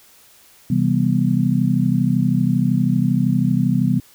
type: chord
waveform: sine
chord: C major seventh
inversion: none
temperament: just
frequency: 130.81 / 163.52 / 196.22 / 245.3 Hz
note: C3 / E3 / G3 / B3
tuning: 0 / -14 / +2 / -12 cents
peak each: -20 dBFS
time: 0.7-4 s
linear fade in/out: 5 ms
effects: white hiss -50 dBFS RMS until 4.14 s